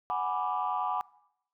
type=chord; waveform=sine; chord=G# half-diminished seventh; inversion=third; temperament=equal; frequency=740 / 830.6 / 987.8 / 1174.7 Hz; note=F#5 / G#5 / B5 / D6; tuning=0 / 0 / 0 / 0 cents; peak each=-33 dBFS; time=0.1-1.01 s; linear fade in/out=0 ms; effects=noise-tail reverb RT60 0.8 s tail -22 dB re dry + tanh soft clip ceiling -20 dBFS